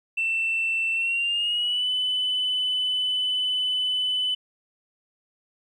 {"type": "tone with pitch glide", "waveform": "sine", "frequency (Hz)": [2679, 3007], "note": ["E7", "F#7"], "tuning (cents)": [27, 27], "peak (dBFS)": -21, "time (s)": [0.17, 4.35], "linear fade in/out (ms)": 10, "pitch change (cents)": 200, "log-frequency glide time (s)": [0.93, 1.89], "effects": ["tanh soft clip ceiling -18 dBFS", "10-bit"]}